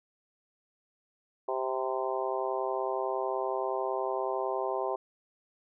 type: harmonic tone with a mistuned harmonic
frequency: 130.81 Hz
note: C3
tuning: in tune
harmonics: 3 / 4 / 5 / 6 / 7 / 8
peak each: -34 / -36 / -35 / -37 / -38 / -38 dBFS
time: 1.48-4.96 s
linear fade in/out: 5 ms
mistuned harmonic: 8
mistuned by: -24 cents
effects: none